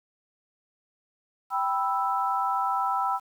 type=chord; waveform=sine; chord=E minor; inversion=first; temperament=equal; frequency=784 / 987.8 / 1318.5 Hz; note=G5 / B5 / E6; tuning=0 / 0 / 0 cents; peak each=-28 dBFS; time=1.5-3.2 s; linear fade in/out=50 ms; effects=9-bit